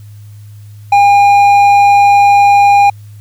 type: tone with hard clipping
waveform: sine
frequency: 808 Hz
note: G#5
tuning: 48 cents flat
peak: -5 dBFS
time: 0.92-2.9 s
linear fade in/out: 5 ms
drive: 6 dB
effects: added 104 Hz sine -30 dBFS peak until 3.2 s + white hiss -50 dBFS RMS until 3.2 s